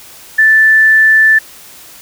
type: tone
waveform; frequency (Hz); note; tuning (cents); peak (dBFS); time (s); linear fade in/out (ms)
sine; 1760; A6; 0; -4; 0.38-1.39; 10
effects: white hiss -36 dBFS RMS until 2.01 s